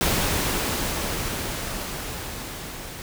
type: noise with level ramp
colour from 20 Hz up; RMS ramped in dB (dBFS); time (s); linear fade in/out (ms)
pink; -22 to -37; 0.01-3.02; 0
effects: none